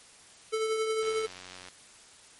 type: tone with tremolo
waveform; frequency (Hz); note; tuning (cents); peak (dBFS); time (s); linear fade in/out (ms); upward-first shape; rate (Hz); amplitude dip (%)
square; 440; A4; 0; -26; 0.52-1.27; 20; triangle; 11; 45
type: click train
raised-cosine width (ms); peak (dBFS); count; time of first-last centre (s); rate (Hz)
0.2; -27; 61; 1.03-1.685; 91.6
effects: white hiss -54 dBFS RMS until 2.39 s + MP3 48 kbps